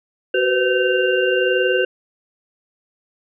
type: tone cluster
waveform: sine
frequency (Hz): 375.5 / 486.8 / 508 / 1537 / 2787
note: F#4 / B4 / B4 / G6 / F7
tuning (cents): +26 / -25 / +49 / -35 / -4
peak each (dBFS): -19 / -26 / -19 / -22 / -24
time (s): 0.34-1.85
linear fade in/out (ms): 5
effects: none